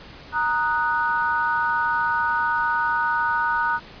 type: chord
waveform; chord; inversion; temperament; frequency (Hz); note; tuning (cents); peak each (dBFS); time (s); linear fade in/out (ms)
sine; D# minor; second; equal; 932.3 / 1244.5 / 1480; A#5 / D#6 / F#6; 0 / 0 / 0; -23 / -26 / -23; 0.32-3.8; 50
effects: pink hiss -43 dBFS RMS until 4 s + resampled to 11025 Hz